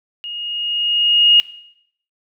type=tone with level ramp; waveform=sine; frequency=2862 Hz; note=F7; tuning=42 cents sharp; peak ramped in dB=-26 to -6 dBFS; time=0.24-1.4 s; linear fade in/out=0 ms; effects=noise-tail reverb RT60 0.7 s tail -18 dB re dry